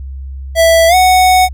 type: tone with pitch glide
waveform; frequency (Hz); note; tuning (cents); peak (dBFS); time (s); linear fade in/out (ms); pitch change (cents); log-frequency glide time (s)
square; 659.3 to 740; E5 to F#5; 0 to 0; -6; 0.55-1.49; 50; +200; 0.88-0.95
effects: added 67 Hz sine -22 dBFS peak until 1.53 s